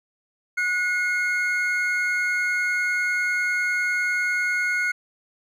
triangle tone pair together, 1460.1 / 2150 Hz, F#6 / C7, -23 / +47 cents, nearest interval perfect fifth, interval 670 cents, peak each -22 dBFS, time 0.57-4.92 s, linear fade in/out 10 ms, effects none

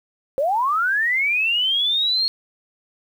sine linear sweep, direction up, 515 to 4305 Hz, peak -17 dBFS, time 0.38-2.28 s, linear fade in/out 0 ms, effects 8-bit

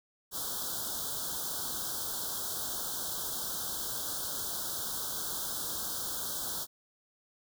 white band-stop noise, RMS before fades -36 dBFS, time 0.31-6.67 s, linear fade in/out 50 ms, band 1600 to 3200 Hz, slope 96 dB/octave, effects none

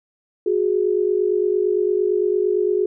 sine tone pair together, 366.5 / 415.3 Hz, F#4 / G#4, -16 / 0 cents, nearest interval major second, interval 216 cents, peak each -19 dBFS, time 0.46-2.86 s, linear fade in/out 5 ms, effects none

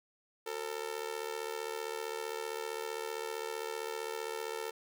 sawtooth tone with amplitude modulation, 448.1 Hz, A4, 32 cents sharp, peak -29 dBFS, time 0.46-4.71 s, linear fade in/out 10 ms, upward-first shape sine, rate 75.4 Hz, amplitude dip 90%, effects none

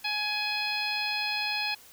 harmonic tone, 839 Hz, G#5, 17 cents sharp, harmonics 1 / 2 / 3 / 4 / 5 / 6, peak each -36 / -38 / -31 / -37 / -34 / -38 dBFS, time 0.04-1.75 s, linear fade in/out 10 ms, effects white hiss -53 dBFS RMS until 1.92 s

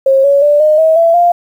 sine tone with pitch steps, 538 / 561.8 / 586.7 / 612.7 / 639.8 / 668.1 / 697.7 Hz, C5 / C#5 / D5 / D#5 / D#5 / E5 / F5, +48 / +23 / -2 / -27 / +48 / +23 / -2 cents, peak -5 dBFS, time 0.06-1.32 s, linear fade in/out 5 ms, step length 180 ms, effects 7-bit

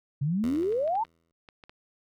sine exponential sweep, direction up, 133 to 940 Hz, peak -24 dBFS, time 0.21-1.04 s, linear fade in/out 10 ms
10% pulse tone with exponential decay, 82.9 Hz, E2, 10 cents sharp, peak -27 dBFS, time 0.44-1.32 s, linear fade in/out 0 ms, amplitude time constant 190 ms
clicks, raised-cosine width 0.3 ms, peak -32 dBFS, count 9, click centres 0.558 / 0.631 / 0.724 / 0.877 / 0.954 / 1.05 / 1.488 / 1.638 / 1.695 s
effects none

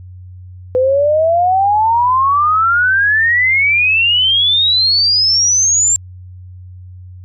sine exponential sweep, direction up, 500 to 7459 Hz, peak -9 dBFS, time 0.75-5.96 s, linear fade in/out 0 ms, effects added 91 Hz sine -31 dBFS peak until 7.24 s

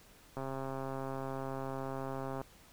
click train, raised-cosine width 1 ms, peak -26 dBFS, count 275, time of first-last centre 0.37-2.415 s, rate 134 Hz, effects pink hiss -60 dBFS RMS until 2.72 s

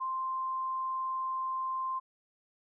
sine tone, 1046.5 Hz, C6, in tune, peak -31 dBFS, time 0-2 s, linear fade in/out 20 ms, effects none

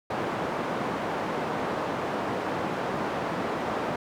white band-pass noise, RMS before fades -30 dBFS, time 0.1-3.96 s, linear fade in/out 5 ms, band 140 to 910 Hz, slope 12 dB/octave, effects none

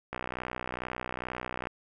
click train, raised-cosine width 0.5 ms, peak -19 dBFS, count 97, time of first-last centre 0.13-1.671 s, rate 62.3 Hz, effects none

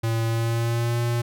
square tone with pitch glide, 113.9 to 118.74 Hz, A#2 to A#2, -40 to +32 cents, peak -22 dBFS, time 0.03-1.22 s, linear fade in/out 10 ms, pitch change +72 cents, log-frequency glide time 0.26-1.01 s, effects none

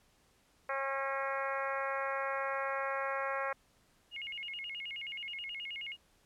harmonic tone, 271.9 Hz, C#4, 33 cents flat, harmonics 2 / 3 / 4 / 5 / 6 / 7 / 8 / 9, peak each -38 / -42 / -39 / -41 / -42 / -43 / -45 / -50 dBFS, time 0.69-3.53 s, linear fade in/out 5 ms
sine tone with vibrato, 2489 Hz, D#7, in tune, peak -39 dBFS, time 4.11-5.97 s, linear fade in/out 50 ms, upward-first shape square, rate 9.4 Hz, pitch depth 240 cents each way
effects pink hiss -69 dBFS RMS until 6.25 s + low-pass 12000 Hz 12 dB/octave

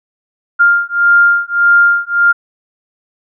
sine beating tone pair, 1400 / 1401.7 Hz, F6 / F6, +4 / +6 cents, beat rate 1.7 Hz, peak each -10 dBFS, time 0.59-2.33 s, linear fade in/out 20 ms, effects none

